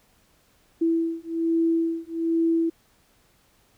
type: beating tone pair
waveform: sine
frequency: 329.6 / 330.8 Hz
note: E4 / E4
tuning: 0 / +6 cents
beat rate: 1.2 Hz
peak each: -24 dBFS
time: 0.81-2.7 s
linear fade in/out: 10 ms
effects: pink hiss -62 dBFS RMS until 3.77 s